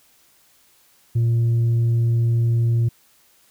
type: tone with tanh clipping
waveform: sine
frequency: 116.54 Hz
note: A#2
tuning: in tune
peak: -16 dBFS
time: 1.15-2.89 s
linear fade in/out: 10 ms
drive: 2 dB
effects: white hiss -57 dBFS RMS until 3.5 s